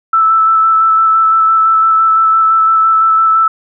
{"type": "tone with vibrato", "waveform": "sine", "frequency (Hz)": 1318, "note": "E6", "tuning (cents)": -1, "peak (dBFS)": -6, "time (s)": [0.13, 3.48], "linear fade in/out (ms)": 5, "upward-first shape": "square", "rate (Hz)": 5.9, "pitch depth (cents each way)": 10, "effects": []}